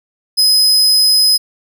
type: tone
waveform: 40% pulse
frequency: 5050 Hz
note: D#8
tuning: 25 cents sharp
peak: -7 dBFS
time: 0.37-1.38 s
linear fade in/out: 20 ms
effects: none